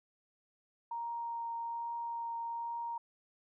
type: tone with vibrato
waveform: sine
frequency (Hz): 932.3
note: A#5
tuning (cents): 0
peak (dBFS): -36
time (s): 0.91-2.98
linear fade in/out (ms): 5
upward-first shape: triangle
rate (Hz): 1.2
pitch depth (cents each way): 9
effects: none